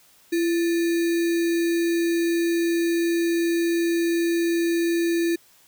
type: tone with sample-and-hold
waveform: sine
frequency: 337.3 Hz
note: E4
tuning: 40 cents sharp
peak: -19 dBFS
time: 0.32-5.36 s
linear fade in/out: 10 ms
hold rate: 2100 Hz
effects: white hiss -56 dBFS RMS until 5.67 s